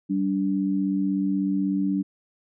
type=tone pair together; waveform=sine; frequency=193.2 / 289.5 Hz; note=G3 / D4; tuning=-25 / -25 cents; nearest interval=perfect fifth; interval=700 cents; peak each=-24 dBFS; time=0.09-2.03 s; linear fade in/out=20 ms; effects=none